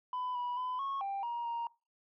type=tone with pitch steps; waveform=sine; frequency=1001 / 978 / 1007 / 1097 / 790 / 946 / 936 Hz; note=B5 / B5 / B5 / C#6 / G5 / A#5 / A#5; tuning=+23 / -17 / +33 / -18 / +13 / +25 / +7 cents; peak=-32 dBFS; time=0.13-1.67 s; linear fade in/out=2 ms; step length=220 ms; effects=noise-tail reverb RT60 0.3 s tail -24 dB re dry + tanh soft clip ceiling -32 dBFS